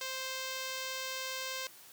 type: tone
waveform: 5% pulse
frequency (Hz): 523.3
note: C5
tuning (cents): 0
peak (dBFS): -25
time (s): 0.01-1.67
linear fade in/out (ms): 2
effects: white hiss -55 dBFS RMS until 1.92 s + high-pass 100 Hz 12 dB/octave